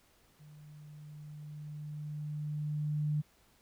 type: tone with level ramp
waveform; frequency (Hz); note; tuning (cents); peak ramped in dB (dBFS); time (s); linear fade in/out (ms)
sine; 150; D3; +37; -52 to -28; 0.39-3.22; 20
effects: pink hiss -67 dBFS RMS until 3.61 s